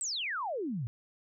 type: exponential sweep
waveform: sine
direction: down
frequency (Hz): 8372 to 106.5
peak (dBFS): -32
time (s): 0.01-0.87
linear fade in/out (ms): 0
effects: none